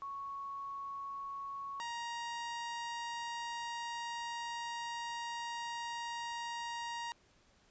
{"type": "tone pair in turn", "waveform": ["sine", "sawtooth"], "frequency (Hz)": [1108.7, 939.5], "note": ["C#6", "A#5"], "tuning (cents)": [0, 13], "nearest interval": "minor third", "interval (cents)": 287, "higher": "first", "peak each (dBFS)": [-40, -35], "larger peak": "second", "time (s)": [[0.02, 1.8], [1.8, 7.12]], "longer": "second", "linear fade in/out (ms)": 0, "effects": ["pink hiss -68 dBFS RMS until 7.7 s", "resampled to 16000 Hz"]}